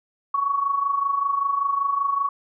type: tone with amplitude modulation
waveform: sine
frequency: 1118 Hz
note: C#6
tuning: 14 cents sharp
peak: -17 dBFS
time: 0.34-2.29 s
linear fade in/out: 5 ms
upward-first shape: sine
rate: 25.2 Hz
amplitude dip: 65%
effects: none